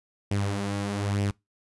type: tone with flanger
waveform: sawtooth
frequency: 100.7 Hz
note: G2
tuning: 47 cents sharp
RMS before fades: -28 dBFS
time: 0.31-1.31 s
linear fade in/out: 5 ms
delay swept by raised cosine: 0.36 to 6.36 ms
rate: 1.1 Hz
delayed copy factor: +0.55
effects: noise-tail reverb RT60 0.2 s tail -24 dB re dry + resampled to 24000 Hz